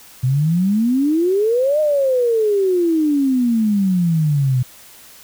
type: exponential two-way sweep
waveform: sine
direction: up then down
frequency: 123.47 to 620 to 123.47 Hz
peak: -13 dBFS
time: 0.23-4.63 s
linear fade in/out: 10 ms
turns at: 1.8 s
effects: white hiss -43 dBFS RMS until 5.23 s